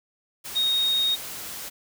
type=tone in noise; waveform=sine; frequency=3729 Hz; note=A#7; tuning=in tune; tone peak=-20 dBFS; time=0.55-1.16 s; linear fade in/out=20 ms; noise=white; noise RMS=-36 dBFS; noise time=0.44-1.7 s; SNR=+13 dB; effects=none